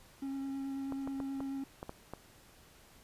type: tone with vibrato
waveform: triangle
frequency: 272.3 Hz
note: C#4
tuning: 31 cents flat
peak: -34 dBFS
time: 0.22-1.64 s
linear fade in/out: 5 ms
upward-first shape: triangle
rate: 9.3 Hz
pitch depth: 14 cents each way
type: clicks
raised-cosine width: 1 ms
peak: -27 dBFS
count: 7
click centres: 0.923 / 1.075 / 1.202 / 1.405 / 1.829 / 1.894 / 2.136 s
effects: pink hiss -60 dBFS RMS until 3.03 s + resampled to 32000 Hz